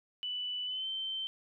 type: tone with pitch glide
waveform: sine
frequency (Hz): 2978 to 3103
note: F#7 to G7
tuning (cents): +11 to -18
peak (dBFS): -34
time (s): 0.23-1.27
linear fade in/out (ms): 0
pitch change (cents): +71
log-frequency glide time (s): 0.65-0.88
effects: none